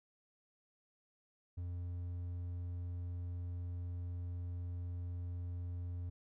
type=tone; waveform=triangle; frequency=88 Hz; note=F2; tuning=14 cents sharp; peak=-37 dBFS; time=1.57-6.1 s; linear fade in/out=10 ms; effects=none